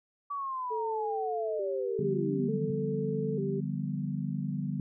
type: linear sweep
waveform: sine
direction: down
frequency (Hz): 1152 to 130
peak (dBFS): -32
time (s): 0.3-2.71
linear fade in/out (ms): 10
type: tone with vibrato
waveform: sine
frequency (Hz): 415.3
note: G#4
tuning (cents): 0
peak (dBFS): -32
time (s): 0.7-3.61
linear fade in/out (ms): 20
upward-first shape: square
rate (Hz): 0.56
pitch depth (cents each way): 98
type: chord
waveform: sine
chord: G dominant seventh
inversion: second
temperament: equal with one note detuned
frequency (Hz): 146.83 / 176.03 / 196 / 246.9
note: D3 / F3 / G3 / B3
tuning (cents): 0 / +14 / 0 / 0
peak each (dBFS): -34 / -38 / -35 / -38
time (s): 1.99-4.8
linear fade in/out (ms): 2
effects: none